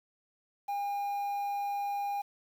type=tone with quantisation; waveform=triangle; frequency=808 Hz; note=G#5; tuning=48 cents flat; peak=-29 dBFS; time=0.68-2.22 s; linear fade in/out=10 ms; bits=9; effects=none